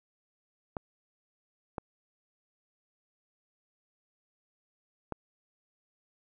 clicks, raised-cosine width 1 ms, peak -20 dBFS, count 3, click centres 0.768 / 1.782 / 5.123 s, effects none

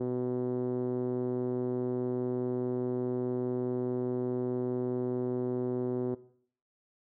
5% pulse tone with low-pass filter, 124.8 Hz, B2, 19 cents sharp, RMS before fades -32 dBFS, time 0-6.15 s, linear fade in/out 10 ms, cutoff 360 Hz, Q 2.5, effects noise-tail reverb RT60 0.6 s tail -18 dB re dry

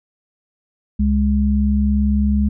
sine tone pair together, 69.14 / 207.2 Hz, C#2 / G#3, -4 / -4 cents, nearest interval octave + perfect fifth, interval 1900 cents, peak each -16 dBFS, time 0.99-2.49 s, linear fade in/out 10 ms, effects none

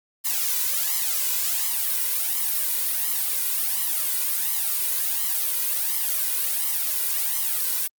blue noise with flanger, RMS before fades -24 dBFS, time 0.24-7.88 s, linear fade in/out 20 ms, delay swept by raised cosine 0.97 to 2.07 ms, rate 1.4 Hz, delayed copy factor +0.95, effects Opus 48 kbps

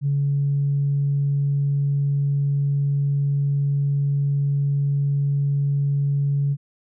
sine tone, 141.3 Hz, C#3, 34 cents sharp, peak -17 dBFS, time 0.01-6.57 s, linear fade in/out 50 ms, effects tanh soft clip ceiling -13 dBFS

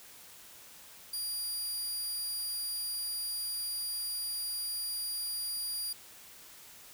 20% pulse tone, 4800 Hz, D8, 37 cents sharp, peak -28 dBFS, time 1.13-5.93 s, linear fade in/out 5 ms, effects white hiss -53 dBFS RMS until 6.93 s

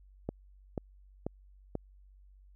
click train, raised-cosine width 2 ms, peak -20 dBFS, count 4, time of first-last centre 0.29-1.753 s, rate 2.05 Hz, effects added 48 Hz sine -55 dBFS peak until 2.55 s

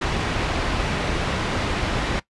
pink low-pass noise, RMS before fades -24 dBFS, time 0.01-2.2 s, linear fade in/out 10 ms, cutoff 3500 Hz, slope 12 dB/octave, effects noise-tail reverb RT60 0.1 s tail -18 dB re dry + resampled to 24000 Hz

